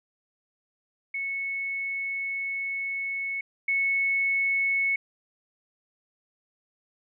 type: tone pair in turn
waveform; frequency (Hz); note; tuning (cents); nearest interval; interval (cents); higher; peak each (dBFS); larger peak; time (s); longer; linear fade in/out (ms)
sine; 2204 / 2204; C#7 / C#7; -11 / -11; unison; 0; neither; -28 / -22; second; 1.14-3.41 / 3.68-4.96; first; 5
effects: none

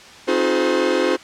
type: tone cluster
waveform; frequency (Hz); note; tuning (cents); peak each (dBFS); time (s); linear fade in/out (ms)
45% pulse; 269.8 / 315 / 358.9 / 424.7 / 516; C#4 / D#4 / F4 / G#4 / C5; -47 / +21 / +47 / +39 / -24; -26 / -24 / -21 / -24 / -21; 0.27-1.17; 20
effects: white hiss -41 dBFS RMS until 1.23 s + low-pass 5000 Hz 12 dB/octave

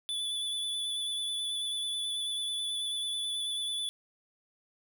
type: tone with vibrato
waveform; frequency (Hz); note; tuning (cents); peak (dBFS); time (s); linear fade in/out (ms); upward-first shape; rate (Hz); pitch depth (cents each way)
square; 3465; A7; -27; -32; 0.09-3.89; 0; sine; 9.2; 17
effects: none

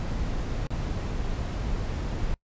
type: noise with dropouts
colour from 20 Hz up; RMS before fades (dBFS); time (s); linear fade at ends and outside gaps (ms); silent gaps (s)
brown; -29; 0-2.34; 0; 0.669-0.705
effects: noise-tail reverb RT60 0.1 s tail -25 dB re dry + resampled to 16000 Hz

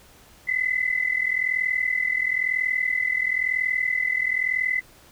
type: tone pair together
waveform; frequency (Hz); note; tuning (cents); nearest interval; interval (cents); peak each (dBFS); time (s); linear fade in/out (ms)
sine; 2000 / 2041; B6 / C7; +21 / -44; unison; 35; -24; 0.47-4.81; 20
effects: pink hiss -52 dBFS RMS until 5.11 s

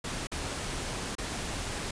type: noise with dropouts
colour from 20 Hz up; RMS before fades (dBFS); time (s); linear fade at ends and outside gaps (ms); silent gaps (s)
pink; -35; 0.04-1.91; 5; 0.271-0.316 / 1.153-1.182
effects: resampled to 22050 Hz

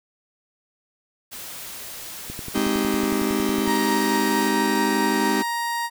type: noise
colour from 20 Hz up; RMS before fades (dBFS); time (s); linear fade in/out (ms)
white; -36; 1.31-4.5; 20
type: click train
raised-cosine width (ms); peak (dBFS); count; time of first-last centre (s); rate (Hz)
3; -21; 16; 2.3-3.676; 10.9
type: chord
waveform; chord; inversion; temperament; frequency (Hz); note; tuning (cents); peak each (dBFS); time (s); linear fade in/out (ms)
45% pulse; Ab major seventh; none; just; 207.7 / 259.6 / 311.5 / 389.3; Ab3 / C4 / Eb4 / G4; 0 / -13 / +2 / -12; -26; 2.54-5.43; 20
type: tone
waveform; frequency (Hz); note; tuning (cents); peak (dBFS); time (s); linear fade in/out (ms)
30% pulse; 939; A#5; +12; -21; 3.65-5.9; 50
effects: none

